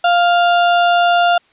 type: tone with sample-and-hold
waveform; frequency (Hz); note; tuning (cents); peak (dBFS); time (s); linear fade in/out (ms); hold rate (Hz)
sine; 698.5; F5; 0; -9; 0.04-1.38; 5; 2100
effects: white hiss -54 dBFS RMS until 1.52 s + resampled to 8000 Hz